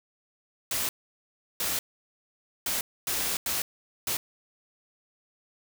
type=noise bursts at uneven times; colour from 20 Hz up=white; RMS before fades=-29 dBFS; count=6; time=0.71-0.89 / 1.6-1.79 / 2.66-2.81 / 3.07-3.37 / 3.46-3.62 / 4.07-4.17 s; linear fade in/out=2 ms; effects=none